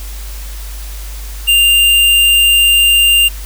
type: tone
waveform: square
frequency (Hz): 2794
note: F7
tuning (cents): 0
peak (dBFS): -7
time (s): 1.47-3.29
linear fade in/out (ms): 20
effects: added 50 Hz sine -23 dBFS peak until 3.45 s + white hiss -33 dBFS RMS until 3.45 s